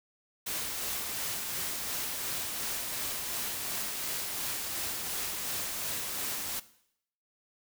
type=noise with tremolo; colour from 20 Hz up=white; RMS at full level=-34 dBFS; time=0.46-6.6 s; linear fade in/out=10 ms; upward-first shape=sine; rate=2.8 Hz; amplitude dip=25%; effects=noise-tail reverb RT60 0.7 s tail -17 dB re dry